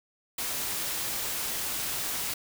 white noise, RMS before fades -32 dBFS, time 0.38-2.34 s, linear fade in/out 5 ms, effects none

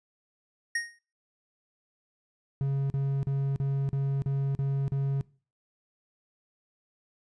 square tone with exponential decay, 1864.7 Hz, A#6, in tune, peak -25 dBFS, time 0.75-0.99 s, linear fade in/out 5 ms, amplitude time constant 51 ms
triangle tone bursts, 137.7 Hz, C#3, 11 cents flat, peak -23 dBFS, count 8, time 2.61-5.21 s, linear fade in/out 0 ms, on 290 ms, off 40 ms
effects noise-tail reverb RT60 0.4 s tail -22 dB re dry + resampled to 22050 Hz

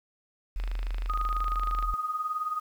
sine tone, 41.74 Hz, E1, 22 cents sharp, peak -28 dBFS, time 0.56-1.94 s, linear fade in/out 0 ms
click train, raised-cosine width 0.3 ms, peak -25 dBFS, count 33, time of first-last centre 0.6-1.826 s, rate 26.1 Hz
sine tone with tremolo, 1244.5 Hz, D#6, in tune, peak -25 dBFS, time 1.09-2.6 s, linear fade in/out 10 ms, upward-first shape triangle, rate 19 Hz, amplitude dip 75%
effects 9-bit

